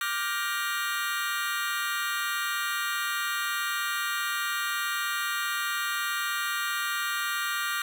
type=chord; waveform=sawtooth; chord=G minor seventh; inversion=second; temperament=just; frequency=1176 / 1411.2 / 1568 / 1881.6 Hz; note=D6 / F6 / G6 / Bb6; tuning=+2 / +18 / 0 / +16 cents; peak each=-29 / -28 / -32 / -30 dBFS; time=0.01-7.82 s; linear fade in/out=2 ms; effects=none